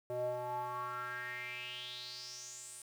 square tone with band-pass filter sweep, 123.47 Hz, B2, in tune, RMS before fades -42 dBFS, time 0.1-2.82 s, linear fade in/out 0 ms, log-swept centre 530 to 9300 Hz, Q 6.2, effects 10-bit

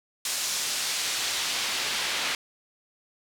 pink noise with band-pass filter sweep, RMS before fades -29 dBFS, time 0.25-2.35 s, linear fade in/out 2 ms, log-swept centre 6600 to 3000 Hz, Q 0.81, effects none

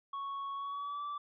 triangle tone with pitch glide, 1108.7 to 1161.8 Hz, C#6 to D6, 0 to -19 cents, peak -35 dBFS, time 0.13-1.18 s, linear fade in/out 5 ms, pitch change +81 cents, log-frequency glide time 0.55-1.04 s, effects resampled to 11025 Hz

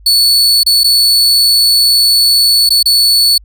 40% pulse tone with dropouts, 4439 Hz, C#8, 2 cents sharp, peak -5 dBFS, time 0.06-3.38 s, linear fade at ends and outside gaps 5 ms, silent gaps 0.634-0.663 / 0.835-0.842 / 2.692-2.704 / 2.829-2.857 s, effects added 50 Hz sine -36 dBFS peak until 3.44 s

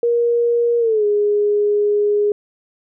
sine tone with pitch glide, 472.8 to 414 Hz, A#4 to G#4, +24 to -5 cents, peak -13 dBFS, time 0.03-2.32 s, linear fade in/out 2 ms, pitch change -229 cents, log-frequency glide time 0.79-1.05 s, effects none

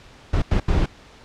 brown noise bursts at uneven times, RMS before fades -18 dBFS, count 3, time 0.33-0.42 / 0.51-0.6 / 0.68-0.86 s, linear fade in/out 5 ms, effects pink hiss -47 dBFS RMS until 1.24 s + low-pass 5000 Hz 12 dB/octave

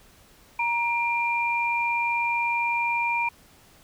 sine tone pair together, 942 / 2386 Hz, A#5 / D7, +18 / +27 cents, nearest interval octave + major third, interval 1609 cents, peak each -25 dBFS, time 0.59-3.29 s, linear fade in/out 5 ms, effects pink hiss -55 dBFS RMS until 3.83 s

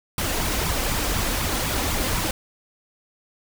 pink noise with flanger, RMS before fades -24 dBFS, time 0.18-2.31 s, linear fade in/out 2 ms, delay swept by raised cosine 0.83 to 3.93 ms, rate 4 Hz, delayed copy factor +0.6, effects none

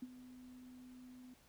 sine tone with ADSR envelope, 252.1 Hz, B3, 36 cents sharp, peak -40 dBFS, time 0.02-1.34 s, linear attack 7 ms, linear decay 35 ms, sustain -13 dB, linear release 6 ms, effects pink hiss -68 dBFS RMS until 1.48 s

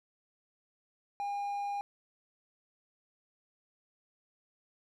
triangle tone, 809 Hz, G#5, 46 cents flat, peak -31 dBFS, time 1.2-1.81 s, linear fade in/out 0 ms, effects none

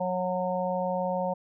harmonic tone, 182.6 Hz, F#3, 23 cents flat, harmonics 1 / 3 / 4 / 5, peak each -33 / -29 / -33 / -33 dBFS, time 0-1.34 s, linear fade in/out 10 ms, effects none

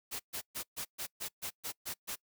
white noise bursts, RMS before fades -39 dBFS, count 10, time 0.11-2.16 s, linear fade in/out 20 ms, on 88 ms, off 130 ms, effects noise-tail reverb RT60 0.1 s tail -24 dB re dry

